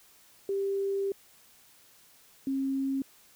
sine tone pair in turn, 394 / 270.1 Hz, G4 / C#4, +9 / -45 cents, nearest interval perfect fifth, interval 654 cents, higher first, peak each -27 dBFS, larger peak neither, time 0.49-1.12 / 2.47-3.02 s, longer first, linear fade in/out 2 ms, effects white hiss -59 dBFS RMS until 3.35 s

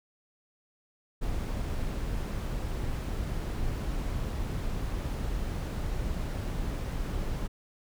brown noise, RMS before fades -32 dBFS, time 1.21-7.48 s, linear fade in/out 20 ms, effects none

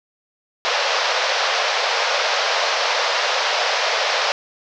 pink band-pass noise, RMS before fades -20 dBFS, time 0.65-4.32 s, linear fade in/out 0 ms, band 500 to 5700 Hz, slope 48 dB/octave, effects none

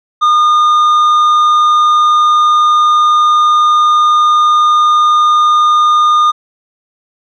triangle tone with tanh clipping, 1218 Hz, D#6, 37 cents flat, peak -7 dBFS, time 0.21-6.32 s, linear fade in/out 20 ms, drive 10 dB, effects none

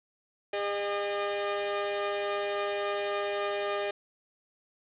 sawtooth tone pair together, 404.8 / 609 Hz, G#4 / D#5, -44 / -37 cents, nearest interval perfect fifth, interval 707 cents, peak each -28 dBFS, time 0.53-3.91 s, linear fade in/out 5 ms, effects resampled to 8000 Hz + 8-bit

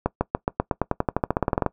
accelerating click train, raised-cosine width 1 ms, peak -6 dBFS, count 20, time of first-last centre 0.06-1.663 s, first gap 150 ms, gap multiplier 0.93, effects noise-tail reverb RT60 0.1 s tail -21 dB re dry

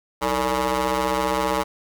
15% pulse ring-modulated tone, 130.1 Hz, C3, 9 cents flat, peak -11 dBFS, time 0.21-1.64 s, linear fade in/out 20 ms, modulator 708 Hz, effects none

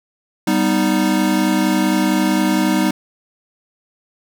square chord, G augmented, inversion none, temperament equal, 196 / 246.9 / 311.1 Hz, G3 / B3 / D#4, 0 / 0 / 0 cents, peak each -19 / -21 / -18 dBFS, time 0.47-2.91 s, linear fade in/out 5 ms, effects none

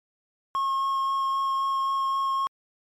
triangle tone with vibrato, 1083 Hz, C#6, 41 cents flat, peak -21 dBFS, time 0.55-2.47 s, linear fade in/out 0 ms, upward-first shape sine, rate 3.8 Hz, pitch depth 8 cents each way, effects MP3 64 kbps

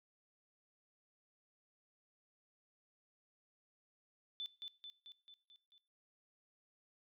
sine tone with echo, 3515 Hz, A7, 2 cents flat, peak -40 dBFS, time 4.4-4.46 s, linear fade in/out 0 ms, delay 220 ms, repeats 6, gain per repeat -4 dB, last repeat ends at 5.78 s, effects noise-tail reverb RT60 0.5 s tail -20 dB re dry

